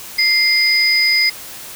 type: tone pair together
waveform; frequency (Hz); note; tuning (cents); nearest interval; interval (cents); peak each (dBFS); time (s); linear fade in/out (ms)
sine; 2093 / 4975; C7 / D#8; 0 / -1; octave + minor third; 1499; -14; 0.18-1.3; 10
effects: white hiss -33 dBFS RMS until 1.75 s